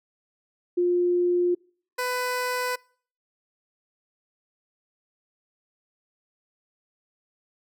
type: tone pair in turn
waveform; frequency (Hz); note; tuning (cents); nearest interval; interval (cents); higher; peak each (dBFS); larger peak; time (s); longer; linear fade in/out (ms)
sine / 15% pulse; 353.6 / 499.2; F4 / B4; +22 / +19; tritone; 597; second; -19; neither; 0.77-1.55 / 1.98-2.76; neither; 10
effects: noise-tail reverb RT60 0.5 s tail -26 dB re dry